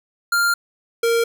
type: tone pair in turn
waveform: square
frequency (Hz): 1396.9 / 463.7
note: F6 / A#4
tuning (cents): 0 / -9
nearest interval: octave + perfect fifth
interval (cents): 1909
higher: first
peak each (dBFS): -16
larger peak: neither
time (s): 0.32-0.54 / 1.03-1.24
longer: first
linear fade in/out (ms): 5
effects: none